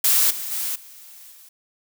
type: noise with level steps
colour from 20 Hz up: blue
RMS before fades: -17 / -30 / -26 / -44 / -47 dBFS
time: 0.04-1.49 s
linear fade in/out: 5 ms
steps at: 0.3 / 0.51 / 0.75 / 1.31 s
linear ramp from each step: 10 ms
effects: none